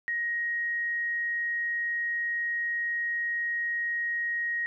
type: tone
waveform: sine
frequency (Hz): 1882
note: A#6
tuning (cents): +16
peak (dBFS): -27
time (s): 0.08-4.66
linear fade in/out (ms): 0
effects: none